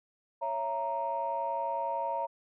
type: chord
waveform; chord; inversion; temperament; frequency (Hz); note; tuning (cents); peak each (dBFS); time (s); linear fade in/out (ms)
sine; A# diminished; first; equal with one note detuned; 554.4 / 665.4 / 932.3; C#5 / E5 / A#5; 0 / +16 / 0; -36 / -36 / -31; 0.41-2.27; 20
effects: tanh soft clip ceiling -22 dBFS